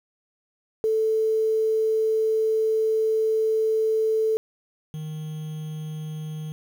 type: tone pair in turn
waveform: sine / triangle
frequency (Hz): 440 / 155.03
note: A4 / D#3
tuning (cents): 0 / -6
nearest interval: octave + tritone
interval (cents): 1806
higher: first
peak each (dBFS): -19 / -28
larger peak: first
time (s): 0.84-4.37 / 4.94-6.52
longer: first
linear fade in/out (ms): 0
effects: 8-bit